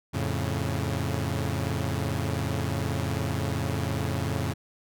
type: chord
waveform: sawtooth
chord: F augmented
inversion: none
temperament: equal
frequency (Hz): 87.31 / 110 / 138.59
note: F2 / A2 / C#3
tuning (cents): 0 / 0 / 0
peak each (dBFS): -27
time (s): 0.13-4.54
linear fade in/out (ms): 20
effects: none